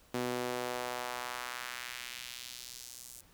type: tone with high-pass filter sweep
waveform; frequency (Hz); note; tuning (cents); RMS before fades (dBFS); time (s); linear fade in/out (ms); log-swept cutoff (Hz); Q
sawtooth; 123.47; B2; 0; -40; 0.14-3.21; 5; 270 to 8300; 1.2
effects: pink hiss -63 dBFS RMS until 3.33 s

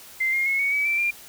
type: tone with pitch steps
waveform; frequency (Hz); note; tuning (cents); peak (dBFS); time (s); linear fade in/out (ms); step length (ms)
sine; 2081 / 2130 / 2179 / 2230 / 2282 / 2336 / 2390; C7 / C7 / C#7 / C#7 / C#7 / D7 / D7; -10 / +30 / -30 / +10 / +50 / -10 / +30; -20; 0.2-1.11; 10; 130
effects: white hiss -45 dBFS RMS until 1.28 s

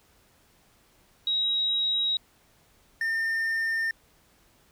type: tone pair in turn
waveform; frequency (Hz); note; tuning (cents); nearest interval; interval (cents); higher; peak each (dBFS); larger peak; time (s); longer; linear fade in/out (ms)
sine / triangle; 3826 / 1809.4; A#7 / A6; +44 / +48; octave + minor second; 1296; first; -23; neither; 1.27-2.17 / 3.01-3.91; neither; 2
effects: pink hiss -62 dBFS RMS until 4.71 s

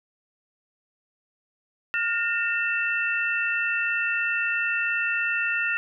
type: tone cluster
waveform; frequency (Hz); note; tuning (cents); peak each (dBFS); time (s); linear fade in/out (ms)
sine; 1420 / 1826 / 2671; F6 / A#6 / E7; +28 / -36 / +22; -27; 1.94-5.77; 0
effects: none

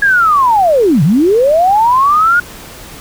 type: linear two-way sweep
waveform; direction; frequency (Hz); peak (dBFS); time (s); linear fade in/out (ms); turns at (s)
sine; down then up; 1674 to 130.81 to 1456; -6; 0.02-2.4; 5; 1.03
effects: pink hiss -32 dBFS RMS until 3 s

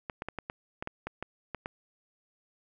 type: clicks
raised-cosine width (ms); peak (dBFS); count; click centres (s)
0.5; -20; 11; 0.098 / 0.221 / 0.286 / 0.387 / 0.499 / 0.825 / 0.874 / 1.07 / 1.226 / 1.547 / 1.659
effects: none

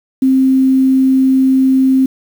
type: tone with quantisation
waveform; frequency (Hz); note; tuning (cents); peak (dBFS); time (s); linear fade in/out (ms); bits
sine; 263.7; C4; +14; -7; 0.22-2.06; 5; 6
effects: none

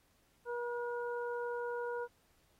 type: harmonic tone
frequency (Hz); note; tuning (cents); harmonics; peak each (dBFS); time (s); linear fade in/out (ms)
480; B4; -49; 1 / 2 / 3; -37 / -43 / -45; 0.45-2.08; 50
effects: pink hiss -72 dBFS RMS until 2.59 s + AAC 48 kbps

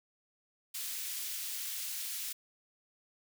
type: high-pass noise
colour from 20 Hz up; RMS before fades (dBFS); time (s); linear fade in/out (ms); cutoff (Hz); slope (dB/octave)
white; -39; 0.74-2.33; 10; 2400; 12
effects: none

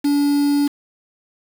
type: tone with quantisation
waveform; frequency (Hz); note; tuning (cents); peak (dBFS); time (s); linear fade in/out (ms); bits
triangle; 287; D4; -40; -12; 0.04-0.68; 10; 5
effects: none

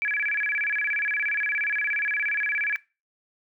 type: tone with vibrato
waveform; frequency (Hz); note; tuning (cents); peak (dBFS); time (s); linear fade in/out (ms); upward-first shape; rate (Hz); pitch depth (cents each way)
sine; 1975.5; B6; 0; -23; 0.02-2.76; 0; square; 17; 280
effects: noise-tail reverb RT60 0.3 s tail -21 dB re dry

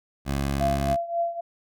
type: tone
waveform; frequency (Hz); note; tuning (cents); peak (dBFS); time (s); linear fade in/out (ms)
15% pulse; 69.3; C#2; 0; -18; 0.25-0.97; 50
type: tone with tremolo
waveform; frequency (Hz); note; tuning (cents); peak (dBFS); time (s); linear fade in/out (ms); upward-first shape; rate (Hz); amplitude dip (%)
sine; 682; F5; -41; -20; 0.6-1.41; 10; triangle; 3.7; 85
effects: none

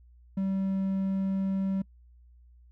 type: tone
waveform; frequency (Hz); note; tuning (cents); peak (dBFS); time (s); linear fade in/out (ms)
triangle; 192.8; G3; -28; -24; 0.37-1.82; 5
effects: noise-tail reverb RT60 0.1 s tail -25 dB re dry + added 60 Hz sine -53 dBFS peak until 2.71 s

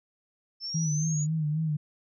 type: linear sweep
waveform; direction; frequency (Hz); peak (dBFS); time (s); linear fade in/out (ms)
sine; up; 5300 to 6860; -32; 0.6-1.27; 50
type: tone with vibrato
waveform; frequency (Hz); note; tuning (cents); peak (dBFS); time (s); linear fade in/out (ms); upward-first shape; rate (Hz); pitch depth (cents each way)
sine; 154.7; D#3; -10; -25; 0.74-1.77; 10; sine; 3.7; 66
effects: none

